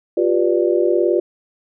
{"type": "chord", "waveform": "sine", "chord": "G dominant seventh", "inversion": "third", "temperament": "just", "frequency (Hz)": [352.8, 392, 490, 588], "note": ["F4", "G4", "B4", "D5"], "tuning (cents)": [18, 0, -14, 2], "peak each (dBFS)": [-16, -20, -21, -21], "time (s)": [0.17, 1.2], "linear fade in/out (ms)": 5, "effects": []}